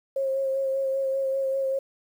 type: tone with vibrato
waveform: sine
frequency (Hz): 538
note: C5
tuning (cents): +48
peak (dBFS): -23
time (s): 0.16-1.79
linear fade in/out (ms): 5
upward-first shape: sine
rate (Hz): 5.1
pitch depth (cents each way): 20
effects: 9-bit